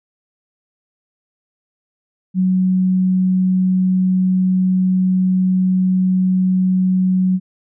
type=tone; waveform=sine; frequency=185.5 Hz; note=F#3; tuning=5 cents sharp; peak=-12 dBFS; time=2.34-7.4 s; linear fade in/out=50 ms; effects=none